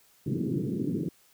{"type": "band-pass noise", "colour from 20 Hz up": "pink", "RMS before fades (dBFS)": -30, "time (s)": [0.26, 1.09], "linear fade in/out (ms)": 5, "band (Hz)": [120, 390], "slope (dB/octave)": 48, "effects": ["white hiss -62 dBFS RMS until 1.33 s"]}